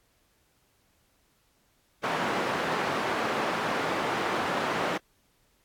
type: band-pass noise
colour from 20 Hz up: white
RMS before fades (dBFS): -29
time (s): 2.03-4.98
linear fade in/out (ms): 10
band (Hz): 190 to 1300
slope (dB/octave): 12
effects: pink hiss -68 dBFS RMS until 5.64 s + AAC 64 kbps